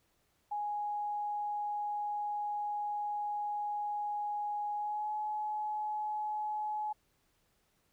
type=tone with pitch glide; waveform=sine; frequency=830.6 to 848.1 Hz; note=G#5 to G#5; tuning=0 to +36 cents; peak=-33 dBFS; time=0.51-6.93 s; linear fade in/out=10 ms; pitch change=+36 cents; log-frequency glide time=4.75-5.12 s; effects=pink hiss -74 dBFS RMS until 7.92 s